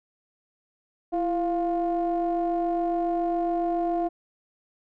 triangle ring-modulated tone, 180.2 Hz, F#3, 45 cents flat, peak -18 dBFS, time 1.12-4.09 s, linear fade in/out 20 ms, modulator 517 Hz, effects none

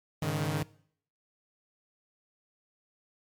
sawtooth chord, Ab suspended fourth, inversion none, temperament equal with one note detuned, 103.83 / 140.77 / 155.56 Hz, Ab2 / Db3 / Eb3, 0 / +27 / 0 cents, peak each -33 / -29 / -27 dBFS, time 0.22-0.63 s, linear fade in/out 5 ms, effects noise-tail reverb RT60 0.6 s tail -21 dB re dry + MP3 96 kbps

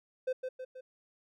triangle tone with echo, 514 Hz, C5, 31 cents flat, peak -27 dBFS, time 0.27-0.33 s, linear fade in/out 10 ms, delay 160 ms, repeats 3, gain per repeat -5 dB, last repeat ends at 0.81 s, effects none

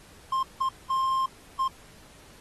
triangle tone bursts at uneven times, 1057 Hz, C6, 17 cents sharp, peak -21 dBFS, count 4, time 0.32-0.43 / 0.61-0.69 / 0.9-1.26 / 1.59-1.68 s, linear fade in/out 5 ms, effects pink hiss -53 dBFS RMS until 2.4 s + AAC 32 kbps

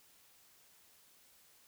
silence, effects white hiss -65 dBFS RMS until 1.67 s

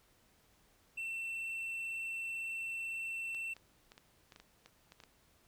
triangle tone, 2691 Hz, E7, 35 cents sharp, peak -36 dBFS, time 0.97-3.54 s, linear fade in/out 10 ms
clicks, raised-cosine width 0.2 ms, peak -36 dBFS, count 11, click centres 3.347 / 3.566 / 3.919 / 3.979 / 4.322 / 4.361 / 4.4 / 4.66 / 4.921 / 5.002 / 5.037 s
effects pink hiss -69 dBFS RMS until 5.47 s

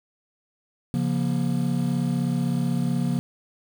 triangle chord, Bb minor, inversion first, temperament equal with one note detuned, 138.59 / 174.61 / 237.8 Hz, Db3 / F3 / Bb3, 0 / 0 / +35 cents, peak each -24 dBFS, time 0.94-3.19 s, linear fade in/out 0 ms, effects 7-bit

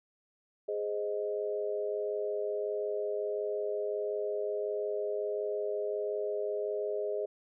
sine chord, Ab major, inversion none, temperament equal with one note detuned, 415.3 / 520.8 / 622.3 Hz, Ab4 / C5 / Eb5, 0 / -8 / 0 cents, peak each -33 / -39 / -36 dBFS, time 0.68-7.26 s, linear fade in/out 10 ms, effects none

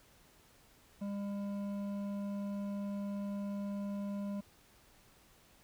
sine tone with hard clipping, 201.2 Hz, G3, 45 cents sharp, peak -38 dBFS, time 1.01-4.41 s, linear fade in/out 10 ms, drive 9 dB, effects pink hiss -64 dBFS RMS until 5.63 s

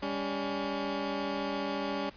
15% pulse tone pair together, 200 / 282.8 Hz, G3 / C#4, +35 / +35 cents, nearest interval tritone, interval 600 cents, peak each -29 / -27 dBFS, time 0.02-2.1 s, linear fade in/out 10 ms, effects pink hiss -54 dBFS RMS until 2.16 s + resampled to 11025 Hz

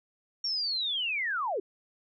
sine linear sweep, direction down, 5588 to 345.1 Hz, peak -28 dBFS, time 0.44-1.6 s, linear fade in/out 5 ms, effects none

